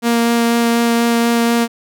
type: tone with vibrato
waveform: sawtooth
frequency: 233.9 Hz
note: A#3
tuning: 6 cents sharp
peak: -8 dBFS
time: 0.02-1.68 s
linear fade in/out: 50 ms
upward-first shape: sine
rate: 4.1 Hz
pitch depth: 8 cents each way
effects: none